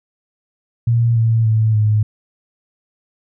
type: tone with pitch steps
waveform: sine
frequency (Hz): 117.1 / 113.57 / 110.15 / 106.82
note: A#2 / A#2 / A2 / G#2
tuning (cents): +8 / -45 / +2 / +49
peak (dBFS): -11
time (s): 0.87-2.03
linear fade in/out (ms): 5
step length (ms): 290
effects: none